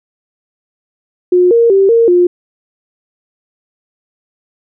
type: tone with pitch steps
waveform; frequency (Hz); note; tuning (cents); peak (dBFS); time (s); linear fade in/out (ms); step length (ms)
sine; 359.7 / 465.8 / 389.7 / 461.7 / 354.5; F#4 / A#4 / G4 / A#4 / F4; -49 / -1 / -10 / -17 / +26; -5; 1.32-2.27; 5; 190
effects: none